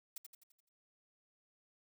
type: noise with echo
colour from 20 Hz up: blue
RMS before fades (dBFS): -44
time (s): 0.16-0.18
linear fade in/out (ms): 5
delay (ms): 85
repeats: 6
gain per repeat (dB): -6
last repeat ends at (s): 0.69
effects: none